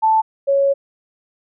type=tone pair in turn; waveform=sine; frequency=880 / 554.4 Hz; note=A5 / C#5; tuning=0 / 0 cents; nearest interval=minor sixth; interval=800 cents; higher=first; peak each=-11 / -12 dBFS; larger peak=first; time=0.02-0.22 / 0.47-0.74 s; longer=second; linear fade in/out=20 ms; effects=none